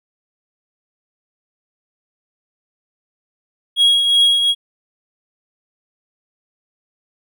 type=tone with tremolo; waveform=triangle; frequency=3303 Hz; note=G#7; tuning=10 cents flat; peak=-7 dBFS; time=3.76-4.55 s; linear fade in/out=50 ms; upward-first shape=triangle; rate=2.7 Hz; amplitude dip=50%; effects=none

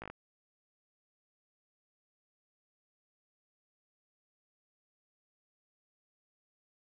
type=slowing click train; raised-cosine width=0.5 ms; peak=-28 dBFS; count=5; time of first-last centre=0.02-0.1 s; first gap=17 ms; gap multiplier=1.11; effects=none

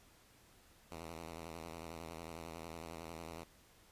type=tone with vibrato; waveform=5% pulse; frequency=82.41 Hz; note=E2; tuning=in tune; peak=-35 dBFS; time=0.91-3.44 s; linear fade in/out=10 ms; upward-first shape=square; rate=11 Hz; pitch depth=60 cents each way; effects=pink hiss -65 dBFS RMS until 3.91 s + resampled to 32000 Hz

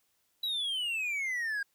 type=exponential sweep; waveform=triangle; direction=down; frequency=3951 to 1600 Hz; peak=-29 dBFS; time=0.43-1.63 s; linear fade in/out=5 ms; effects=white hiss -74 dBFS RMS until 1.74 s

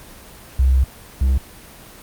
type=tone pair in turn; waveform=sine / triangle; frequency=65.41 / 66.13 Hz; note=C2 / C2; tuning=0 / +19 cents; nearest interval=unison; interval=19 cents; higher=second; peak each=-11 dBFS; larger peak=neither; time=0.59-0.84 / 1.21-1.38 s; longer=first; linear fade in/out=5 ms; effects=pink hiss -41 dBFS RMS until 2.02 s + Opus 24 kbps

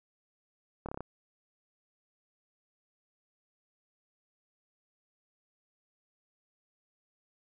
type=slowing click train; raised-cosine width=1 ms; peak=-24 dBFS; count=6; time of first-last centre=0.86-1.006 s; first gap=27 ms; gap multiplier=1.04; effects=none

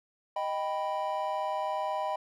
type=chord; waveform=triangle; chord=Eb augmented; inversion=none; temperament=equal; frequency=622.3 / 784 / 987.8 Hz; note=Eb5 / G5 / B5; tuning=0 / 0 / 0 cents; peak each=-32 dBFS; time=0.36-2.16 s; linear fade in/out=5 ms; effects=none

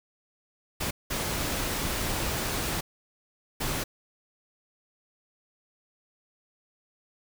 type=noise bursts at uneven times; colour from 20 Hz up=pink; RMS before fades=-30 dBFS; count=3; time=0.8-0.91 / 1.1-2.81 / 3.6-3.84 s; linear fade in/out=10 ms; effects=none

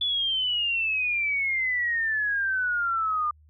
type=exponential sweep; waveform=sine; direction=down; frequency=3463 to 1200 Hz; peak=-23 dBFS; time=0.01-3.31 s; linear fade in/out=5 ms; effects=added 76 Hz sine -53 dBFS peak until 3.49 s

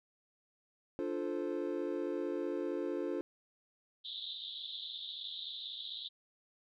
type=chord; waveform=triangle; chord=D minor seventh; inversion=none; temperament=equal; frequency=293.7 / 349.2 / 440 / 523.3 Hz; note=D4 / F4 / A4 / C5; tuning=0 / 0 / 0 / 0 cents; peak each=-38 / -36 / -39 / -40 dBFS; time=0.99-3.21 s; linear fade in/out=0 ms
type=band-pass noise; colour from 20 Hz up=pink; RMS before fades=-44 dBFS; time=4.04-6.09 s; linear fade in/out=20 ms; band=3400 to 3900 Hz; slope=96 dB/octave
effects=none

